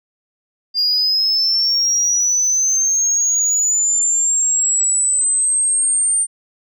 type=linear sweep; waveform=sine; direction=up; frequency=4788 to 8870 Hz; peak=-12 dBFS; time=0.74-6.27 s; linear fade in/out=50 ms; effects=tanh soft clip ceiling -10 dBFS